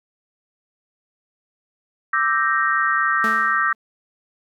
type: chord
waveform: sine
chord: E half-diminished seventh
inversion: third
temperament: equal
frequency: 1174.7 / 1318.5 / 1568 / 1864.7 Hz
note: D6 / E6 / G6 / Bb6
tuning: 0 / 0 / 0 / 0 cents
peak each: -22 dBFS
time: 2.13-3.73 s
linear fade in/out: 5 ms
type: tone with exponential decay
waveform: sawtooth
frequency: 219.5 Hz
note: A3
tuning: 4 cents flat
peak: -20 dBFS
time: 3.24-3.75 s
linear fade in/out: 2 ms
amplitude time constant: 110 ms
effects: none